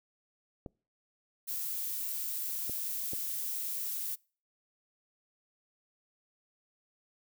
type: clicks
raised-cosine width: 2 ms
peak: -28 dBFS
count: 3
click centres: 0.662 / 2.696 / 3.134 s
type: noise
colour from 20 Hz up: violet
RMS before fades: -36 dBFS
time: 1.47-4.16 s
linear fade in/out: 20 ms
effects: noise-tail reverb RT60 0.4 s tail -26 dB re dry